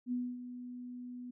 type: tone with ADSR envelope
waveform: sine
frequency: 246.9 Hz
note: B3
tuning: in tune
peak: -31 dBFS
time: 0.06-1.31 s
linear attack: 60 ms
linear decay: 250 ms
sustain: -11 dB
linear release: 9 ms
effects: none